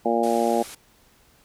harmonic tone, 116.54 Hz, A#2, in tune, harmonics 2 / 3 / 4 / 5 / 6 / 7, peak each -26 / -26 / -26 / -26 / -26 / -26 dBFS, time 0.05-0.63 s, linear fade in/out 10 ms
white low-pass noise, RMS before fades -41 dBFS, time 0.23-0.75 s, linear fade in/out 5 ms, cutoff 12000 Hz, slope 48 dB/octave
effects pink hiss -58 dBFS RMS until 1.44 s

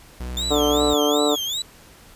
45% pulse tone, 61.9 Hz, B1, 5 cents sharp, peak -28 dBFS, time 0.2-0.94 s, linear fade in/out 5 ms
35% pulse tone with vibrato, 3520 Hz, A7, in tune, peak -22 dBFS, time 0.37-1.62 s, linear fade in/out 2 ms, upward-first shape sine, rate 2.6 Hz, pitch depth 200 cents each way
harmonic tone, 147.3 Hz, D3, 6 cents sharp, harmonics 2 / 3 / 4 / 5 / 6 / 7 / 8 / 9, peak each -22 / -21 / -24 / -27 / -33 / -32 / -32 / -33 dBFS, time 0.5-1.36 s, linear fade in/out 20 ms
effects pink hiss -48 dBFS RMS until 2.15 s + resampled to 32000 Hz

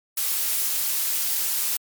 blue noise, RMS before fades -24 dBFS, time 0.17-1.77 s, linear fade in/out 5 ms, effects MP3 96 kbps

